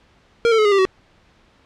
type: tone with pitch steps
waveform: square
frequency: 466.2 / 447 / 428.5 / 410.8 / 393.8 / 377.6 Hz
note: A#4 / A4 / A4 / G#4 / G4 / F#4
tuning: 0 / +27 / -46 / -19 / +8 / +35 cents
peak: -13 dBFS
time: 0.45-0.852 s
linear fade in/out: 0 ms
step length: 67 ms
effects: pink hiss -55 dBFS RMS until 1.65 s + low-pass 4000 Hz 12 dB/octave